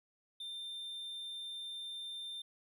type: tone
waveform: triangle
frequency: 3590 Hz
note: A7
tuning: 34 cents sharp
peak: -40 dBFS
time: 0.4-2.42 s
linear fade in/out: 5 ms
effects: none